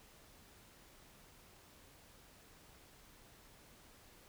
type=silence; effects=pink hiss -62 dBFS RMS until 4.28 s